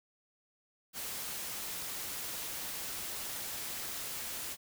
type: noise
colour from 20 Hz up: white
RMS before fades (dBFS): -40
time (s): 0.93-4.57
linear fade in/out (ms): 50
effects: none